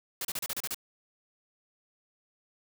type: noise bursts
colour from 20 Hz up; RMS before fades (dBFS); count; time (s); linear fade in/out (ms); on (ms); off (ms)
white; -34; 8; 0.21-0.745; 2; 38; 33
effects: none